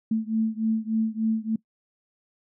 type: beating tone pair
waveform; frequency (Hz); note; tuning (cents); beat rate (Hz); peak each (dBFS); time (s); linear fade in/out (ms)
sine; 220 / 223.4; A3 / A3; 0 / +27; 3.4; -25 / -26; 0.11-1.56; 5
effects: noise-tail reverb RT60 0.1 s tail -21 dB re dry